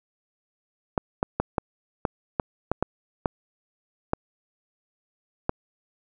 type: clicks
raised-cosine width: 1 ms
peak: -8 dBFS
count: 11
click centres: 0.978 / 1.229 / 1.4 / 1.582 / 2.052 / 2.398 / 2.716 / 2.826 / 3.258 / 4.134 / 5.494 s
effects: none